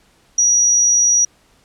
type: tone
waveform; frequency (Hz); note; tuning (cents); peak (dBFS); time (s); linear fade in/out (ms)
sine; 5790; F#8; -38; -10; 0.38-1.25; 5
effects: pink hiss -55 dBFS RMS until 1.64 s + low-pass 10000 Hz 12 dB/octave

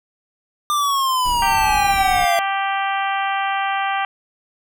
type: exponential sweep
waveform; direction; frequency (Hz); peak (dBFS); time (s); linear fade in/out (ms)
square; down; 1200 to 677; -17; 0.7-2.39; 0
type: noise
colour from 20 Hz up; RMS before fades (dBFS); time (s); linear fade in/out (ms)
brown; -30; 1.25-2.25; 5
type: harmonic tone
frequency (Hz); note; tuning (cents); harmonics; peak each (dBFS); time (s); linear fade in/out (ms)
392; G4; 0; 2 / 3 / 4 / 5 / 6 / 7 / 8; -21 / -25 / -27 / -29 / -31 / -32 / -33; 1.42-4.05; 2
effects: none

